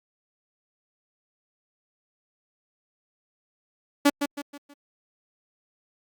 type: tone with echo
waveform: sawtooth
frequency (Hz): 286.4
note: D4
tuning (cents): -43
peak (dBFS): -11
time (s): 4.05-4.1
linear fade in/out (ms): 10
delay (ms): 160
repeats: 4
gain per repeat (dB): -8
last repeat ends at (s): 4.74
effects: Opus 48 kbps